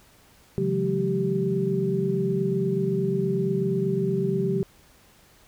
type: tone cluster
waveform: sine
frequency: 137.8 / 163.4 / 182.5 / 210.8 / 388.9 Hz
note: C#3 / E3 / F#3 / G#3 / G4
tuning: -10 / -15 / -24 / +26 / -14 cents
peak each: -29 / -33 / -27 / -32 / -25 dBFS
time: 0.58-4.63 s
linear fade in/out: 0 ms
effects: pink hiss -56 dBFS RMS until 5.47 s